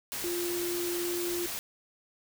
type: tone in noise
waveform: sine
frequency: 349.2 Hz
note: F4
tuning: in tune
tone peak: -31 dBFS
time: 0.24-1.46 s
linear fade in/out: 0 ms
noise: white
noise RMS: -36 dBFS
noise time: 0.12-1.59 s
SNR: +2 dB
effects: none